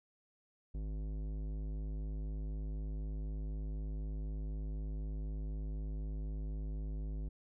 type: tone with tanh clipping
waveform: sine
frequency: 52 Hz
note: G#1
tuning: 3 cents sharp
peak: -39 dBFS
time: 0.74-7.29 s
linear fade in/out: 10 ms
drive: 15 dB
effects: none